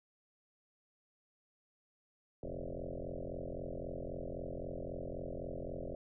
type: tone with frequency modulation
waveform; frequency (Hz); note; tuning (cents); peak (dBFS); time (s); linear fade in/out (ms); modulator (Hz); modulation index
sine; 270; C#4; -45; -39; 2.43-5.95; 2; 43.8; 7.9
effects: none